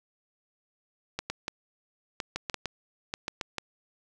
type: clicks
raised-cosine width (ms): 0.2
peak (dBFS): -14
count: 12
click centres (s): 1.19 / 1.3 / 1.481 / 2.202 / 2.36 / 2.498 / 2.543 / 2.657 / 3.139 / 3.281 / 3.412 / 3.583
effects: none